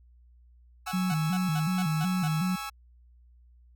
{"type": "chord", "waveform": "sawtooth", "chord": "C# minor", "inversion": "second", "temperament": "equal", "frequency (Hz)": [830.6, 1108.7, 1318.5], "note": ["G#5", "C#6", "E6"], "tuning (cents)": [0, 0, 0], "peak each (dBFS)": [-36, -39, -33], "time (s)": [0.86, 2.7], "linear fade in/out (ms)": 10}
{"type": "tone bursts", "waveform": "sawtooth", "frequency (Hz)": 740, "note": "F#5", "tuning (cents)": 0, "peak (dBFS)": -31, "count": 7, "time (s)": [0.87, 2.279], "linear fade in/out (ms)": 5, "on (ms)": 47, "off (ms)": 180}
{"type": "tone with vibrato", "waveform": "sine", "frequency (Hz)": 169.2, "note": "E3", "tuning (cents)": 45, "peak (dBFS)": -25, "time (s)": [0.93, 2.56], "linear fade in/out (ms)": 10, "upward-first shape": "square", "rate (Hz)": 2.7, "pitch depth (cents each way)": 140}
{"effects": ["added 60 Hz sine -54 dBFS peak until 3.75 s"]}